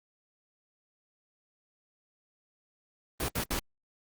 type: noise bursts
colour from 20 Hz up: pink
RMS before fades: -31 dBFS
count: 3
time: 3.2-3.591 s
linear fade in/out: 2 ms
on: 85 ms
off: 68 ms
effects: Opus 24 kbps